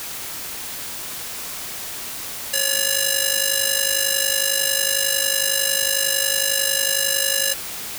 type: ring-modulated tone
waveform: 5% pulse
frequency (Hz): 1141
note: C#6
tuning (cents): +50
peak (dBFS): -3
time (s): 2.53-7.54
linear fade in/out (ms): 10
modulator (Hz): 596
effects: white hiss -31 dBFS RMS until 7.98 s